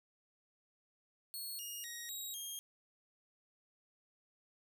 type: tone with pitch steps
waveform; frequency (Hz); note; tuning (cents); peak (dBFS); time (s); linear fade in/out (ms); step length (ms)
10% pulse; 4341 / 2850 / 1886 / 3817 / 3227; C#8 / F7 / A#6 / A#7 / G7; -37 / +34 / +20 / +40 / +50; -35; 1.34-2.59; 0; 250
effects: none